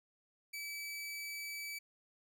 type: tone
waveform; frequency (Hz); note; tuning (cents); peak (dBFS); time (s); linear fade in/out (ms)
sawtooth; 2300; D7; -37; -38; 0.53-1.79; 10
effects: none